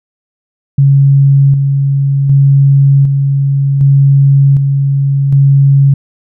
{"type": "tone with tremolo", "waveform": "sine", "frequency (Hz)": 138.59, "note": "C#3", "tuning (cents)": 0, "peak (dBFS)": -3, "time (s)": [0.78, 5.94], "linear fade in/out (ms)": 5, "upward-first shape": "square", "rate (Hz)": 0.66, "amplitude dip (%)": 40, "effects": []}